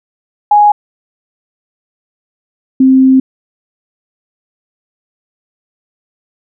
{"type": "tone pair in turn", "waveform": "sine", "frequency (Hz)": [830.6, 262.7], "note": ["G#5", "C4"], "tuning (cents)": [0, 7], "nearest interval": "octave + minor sixth", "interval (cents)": 1993, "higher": "first", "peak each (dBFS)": -3, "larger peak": "neither", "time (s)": [[0.51, 0.72], [2.8, 3.2]], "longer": "second", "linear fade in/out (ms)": 5, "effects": []}